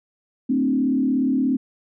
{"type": "tone with frequency modulation", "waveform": "sine", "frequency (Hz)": 262, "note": "C4", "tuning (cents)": 2, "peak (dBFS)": -17, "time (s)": [0.49, 1.57], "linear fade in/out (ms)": 10, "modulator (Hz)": 36.9, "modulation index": 0.96, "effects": []}